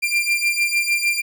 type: beating tone pair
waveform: 40% pulse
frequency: 2378 / 2384.6 Hz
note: D7 / D7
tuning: +21 / +26 cents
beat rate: 6.6 Hz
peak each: -21 / -19 dBFS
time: 0.02-1.22 s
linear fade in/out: 20 ms
effects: none